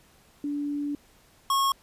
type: tone pair in turn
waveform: sine / square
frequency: 289.5 / 1093 Hz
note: D4 / C#6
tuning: -25 / -25 cents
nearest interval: octave + major seventh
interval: 2300 cents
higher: second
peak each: -27 / -22 dBFS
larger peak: second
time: 0.44-0.95 / 1.5-1.72 s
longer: first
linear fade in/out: 2 ms
effects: pink hiss -59 dBFS RMS until 1.82 s + resampled to 32000 Hz

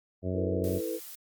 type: harmonic tone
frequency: 92.2 Hz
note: F#2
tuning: 6 cents flat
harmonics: 1 / 2 / 3 / 4 / 5 / 6 / 7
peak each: -32 / -35 / -37 / -38 / -39 / -40 / -40 dBFS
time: 0.22-0.81 s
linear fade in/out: 50 ms
type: chord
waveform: sine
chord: E suspended fourth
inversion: none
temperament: just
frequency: 329.6 / 439.5 / 494.4 Hz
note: E4 / A4 / B4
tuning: 0 / -2 / +2 cents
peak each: -35 dBFS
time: 0.33-1 s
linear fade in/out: 50 ms
type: noise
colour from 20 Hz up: blue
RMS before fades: -44 dBFS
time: 0.64-1.15 s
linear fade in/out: 0 ms
effects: Opus 32 kbps

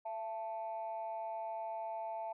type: tone pair together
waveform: sine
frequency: 671.6 / 880 Hz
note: E5 / A5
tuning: +32 / 0 cents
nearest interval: perfect fourth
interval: 468 cents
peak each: -40 / -40 dBFS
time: 0.05-2.33 s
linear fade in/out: 10 ms
effects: tanh soft clip ceiling -33 dBFS

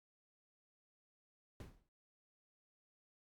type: noise with exponential decay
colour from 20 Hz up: brown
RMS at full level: -45 dBFS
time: 1.6-1.89 s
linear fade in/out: 2 ms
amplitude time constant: 61 ms
effects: MP3 96 kbps

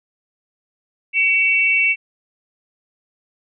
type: tone pair together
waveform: sine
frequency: 2258 / 2686 Hz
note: C#7 / E7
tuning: +31 / +32 cents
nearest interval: minor third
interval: 301 cents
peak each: -16 dBFS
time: 1.13-1.96 s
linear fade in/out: 50 ms
effects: none

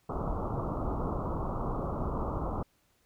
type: low-pass noise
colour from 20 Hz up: pink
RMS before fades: -33 dBFS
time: 0.09-2.63 s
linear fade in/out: 5 ms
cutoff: 1300 Hz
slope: 96 dB/octave
effects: pink hiss -70 dBFS RMS until 3.05 s

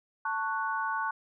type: chord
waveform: sine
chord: F# minor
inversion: first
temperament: just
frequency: 888 / 1110 / 1480 Hz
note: A5 / C#6 / F#6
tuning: +16 / +2 / 0 cents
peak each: -33 dBFS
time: 0.25-1.11 s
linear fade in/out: 5 ms
effects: none

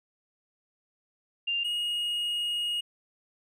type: tone pair in turn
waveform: sine / triangle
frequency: 2794 / 2873 Hz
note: F7 / F7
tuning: 0 / +48 cents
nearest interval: unison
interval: 48 cents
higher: second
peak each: -26 dBFS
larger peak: neither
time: 1.47-1.64 / 1.64-2.81 s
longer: second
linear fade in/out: 10 ms
effects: none

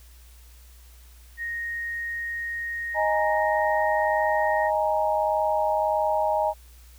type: tone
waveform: sine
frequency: 1864.7 Hz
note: A#6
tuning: in tune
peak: -28 dBFS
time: 1.37-4.71 s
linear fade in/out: 50 ms
type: chord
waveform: sine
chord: D# suspended fourth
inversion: none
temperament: equal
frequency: 622.3 / 830.6 / 932.3 Hz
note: D#5 / G#5 / A#5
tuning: 0 / 0 / 0 cents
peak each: -24 / -25 / -27 dBFS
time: 2.94-6.54 s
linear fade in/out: 50 ms
effects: added 60 Hz sine -47 dBFS peak until 6.98 s + white hiss -56 dBFS RMS until 6.98 s

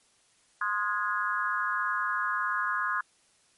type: chord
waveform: sine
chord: Ab dominant seventh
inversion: first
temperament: equal with one note detuned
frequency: 1046.5 / 1244.5 / 1442.8 / 1661.2 Hz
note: C6 / Eb6 / Gb6 / Ab6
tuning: 0 / 0 / -44 / 0 cents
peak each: -32 dBFS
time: 0.61-3.01 s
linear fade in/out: 5 ms
effects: white hiss -65 dBFS RMS until 3.57 s + MP3 48 kbps

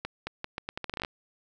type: accelerating click train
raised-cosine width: 0.3 ms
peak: -17 dBFS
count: 14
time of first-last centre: 0.05-1.049 s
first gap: 220 ms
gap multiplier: 0.79
effects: none

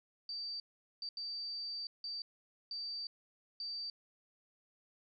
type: tone bursts at uneven times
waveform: sine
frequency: 4640 Hz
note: D8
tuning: 22 cents flat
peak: -39 dBFS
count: 6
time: 0.29-0.6 / 1.02-1.09 / 1.17-1.87 / 2.04-2.22 / 2.71-3.07 / 3.6-3.9 s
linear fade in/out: 2 ms
effects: none

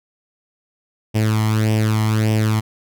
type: tone with flanger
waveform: sawtooth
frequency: 108.8 Hz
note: A2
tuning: 19 cents flat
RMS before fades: -17 dBFS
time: 1.14-2.61 s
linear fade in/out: 20 ms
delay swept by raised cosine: 0.36 to 0.98 ms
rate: 1.7 Hz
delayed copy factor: +0.7
effects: none

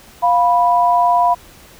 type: tone pair together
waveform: sine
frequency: 702 / 983.4 Hz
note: F5 / B5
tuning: +9 / -8 cents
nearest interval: tritone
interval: 583 cents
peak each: -13 dBFS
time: 0.22-1.35 s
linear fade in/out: 20 ms
effects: pink hiss -43 dBFS RMS until 1.79 s

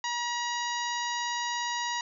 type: harmonic tone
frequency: 957 Hz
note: A#5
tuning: 45 cents sharp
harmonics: 1 / 2 / 3 / 4 / 5 / 6 / 7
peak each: -32 / -35 / -40 / -39 / -41 / -42 / -41 dBFS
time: 0.04-2.01 s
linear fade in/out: 2 ms
effects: none

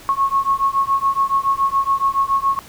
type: beating tone pair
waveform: sine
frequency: 1092 / 1099.1 Hz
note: C#6 / C#6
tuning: -26 / -15 cents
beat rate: 7.1 Hz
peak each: -18 dBFS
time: 0.09-2.59 s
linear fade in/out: 0 ms
effects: pink hiss -41 dBFS RMS until 2.68 s

